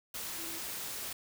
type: tone in noise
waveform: sine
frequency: 329.6 Hz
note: E4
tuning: in tune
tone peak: -48 dBFS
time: 0.38-0.59 s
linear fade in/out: 5 ms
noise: white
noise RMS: -40 dBFS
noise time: 0.14-1.13 s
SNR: -11 dB
effects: none